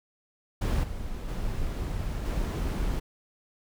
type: noise with level steps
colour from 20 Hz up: brown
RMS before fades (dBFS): -25 / -35 / -31 / -28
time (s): 0.61-3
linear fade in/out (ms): 10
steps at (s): 0.83 / 1.28 / 2.25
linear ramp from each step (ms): 10
effects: none